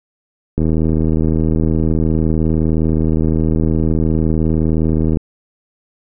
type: click train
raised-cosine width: 3 ms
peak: -4 dBFS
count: 366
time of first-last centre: 0.58-5.171 s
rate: 79.5 Hz
effects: none